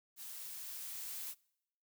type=noise with level ramp; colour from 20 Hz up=blue; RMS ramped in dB=-48 to -43 dBFS; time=0.16-1.35 s; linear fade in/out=50 ms; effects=noise-tail reverb RT60 0.8 s tail -25 dB re dry